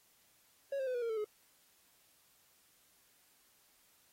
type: tone with pitch steps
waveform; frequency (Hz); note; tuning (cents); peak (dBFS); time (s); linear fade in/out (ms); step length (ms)
triangle; 554.4 / 530 / 506.6 / 484.3 / 463 / 442.6 / 423.1; C#5 / C5 / B4 / B4 / A#4 / A4 / G#4; 0 / +22 / +44 / -34 / -12 / +10 / +32; -32; 0.72-1.245; 5; 75
effects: white hiss -69 dBFS RMS until 4.12 s + AAC 48 kbps